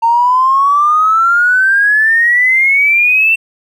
triangle exponential sweep, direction up, 910 to 2700 Hz, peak -3 dBFS, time 0.02-3.36 s, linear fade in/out 20 ms, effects tanh soft clip ceiling -5 dBFS

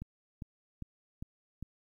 click train, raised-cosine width 5 ms, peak -28 dBFS, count 5, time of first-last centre 0.02-1.626 s, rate 2.49 Hz, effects 11-bit

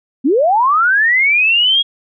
sine linear sweep, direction up, 233.1 to 3322 Hz, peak -9 dBFS, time 0.24-1.83 s, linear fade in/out 20 ms, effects none

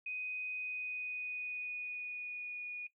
sine tone with pitch glide, 2500 to 2456 Hz, D#7 to D#7, +8 to -23 cents, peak -38 dBFS, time 0.06-2.87 s, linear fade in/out 5 ms, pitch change -31 cents, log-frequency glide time 0.55-2.67 s, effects noise-tail reverb RT60 0.1 s tail -17 dB re dry

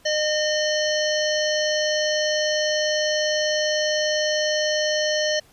harmonic tone, 610 Hz, D#5, 34 cents flat, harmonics 1 / 3 / 5 / 7 / 9 / 10, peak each -22 / -27 / -29 / -30 / -32 / -32 dBFS, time 0.05-5.4 s, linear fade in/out 10 ms, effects pink hiss -55 dBFS RMS until 5.52 s + resampled to 32000 Hz

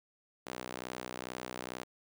sawtooth tone with high-pass filter, 62.3 Hz, B1, 16 cents sharp, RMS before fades -43 dBFS, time 0.46-1.84 s, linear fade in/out 10 ms, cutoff 340 Hz, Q 0.66, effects none

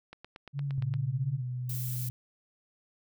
click train, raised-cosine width 0.3 ms, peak -29 dBFS, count 8, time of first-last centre 0.13-0.939 s, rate 8.65 Hz
sine tone with vibrato, 138.59 Hz, C#3, in tune, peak -30 dBFS, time 0.53-1.42 s, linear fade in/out 50 ms, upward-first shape sine, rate 2.9 Hz, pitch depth 41 cents each way
sine tone with pitch glide, 115.3 to 125.01 Hz, A#2 to B2, -19 to +21 cents, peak -32 dBFS, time 0.78-2.1 s, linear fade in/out 0 ms, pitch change +140 cents, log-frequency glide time 0.98-1.28 s
violet noise, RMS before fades -39 dBFS, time 1.69-2.09 s, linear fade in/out 5 ms
effects none

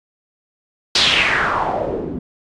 white noise with low-pass filter sweep, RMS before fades -18 dBFS, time 0.95-2.19 s, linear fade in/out 5 ms, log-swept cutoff 4500 to 260 Hz, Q 3.6, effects resampled to 22050 Hz

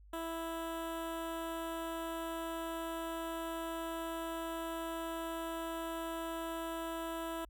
15% pulse tone with notch filter, 329.6 Hz, E4, in tune, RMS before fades -40 dBFS, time 0.13-7.45 s, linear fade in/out 5 ms, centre 5200 Hz, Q 1.1, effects added 50 Hz sine -55 dBFS peak until 7.49 s

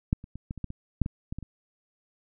clicks, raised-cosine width 5 ms, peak -10 / -30 / -26 / -21 / -27 / -19 / -24 / -10 / -19 / -21 / -23 / -28 dBFS, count 12, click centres 0.129 / 0.241 / 0.356 / 0.509 / 0.577 / 0.643 / 0.704 / 1.017 / 1.061 / 1.325 / 1.386 / 1.427 s, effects none

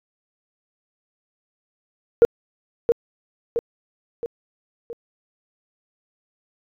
sine tone with echo, 468.5 Hz, A#4, 9 cents sharp, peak -6 dBFS, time 2.22-2.25 s, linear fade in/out 0 ms, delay 670 ms, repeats 4, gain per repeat -6 dB, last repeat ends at 4.93 s, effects tanh soft clip ceiling -4 dBFS

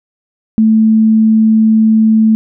sine tone, 220 Hz, A3, in tune, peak -5 dBFS, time 0.58-2.35 s, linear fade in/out 0 ms, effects none

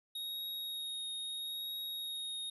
square tone with vibrato, 3752 Hz, A#7, 11 cents sharp, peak -39 dBFS, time 0.15-2.5 s, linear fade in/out 5 ms, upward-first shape triangle, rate 0.77 Hz, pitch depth 14 cents each way, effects none

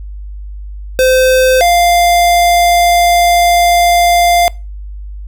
square tone pair in turn, 516 / 697 Hz, C5 / F5, -24 / -4 cents, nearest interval perfect fourth, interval 520 cents, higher second, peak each -7 dBFS, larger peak neither, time 0.99-1.61 / 1.61-4.48 s, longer second, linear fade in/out 0 ms, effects noise-tail reverb RT60 0.3 s tail -24 dB re dry + added 50 Hz sine -23 dBFS peak until 5.27 s

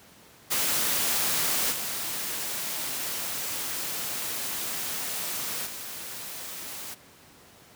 white noise with level steps, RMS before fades -26 / -32 / -38 dBFS, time 0.5-6.95 s, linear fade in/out 20 ms, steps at 1.71 / 5.65 s, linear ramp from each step 20 ms, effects pink hiss -53 dBFS RMS until 7.75 s + high-pass 100 Hz 12 dB/octave

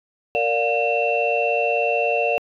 sine tone cluster, 463.8 / 580 / 711 / 2700 Hz, A#4 / D5 / F5 / E7, -9 / -22 / +31 / +41 cents, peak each -23 dBFS, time 0.35-2.38 s, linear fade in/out 0 ms, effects tanh soft clip ceiling -7 dBFS

